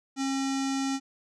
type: tone with low-pass filter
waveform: square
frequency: 270 Hz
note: C#4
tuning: 45 cents flat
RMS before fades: -29 dBFS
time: 0.16-1 s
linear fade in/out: 50 ms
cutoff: 6700 Hz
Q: 2.8
effects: none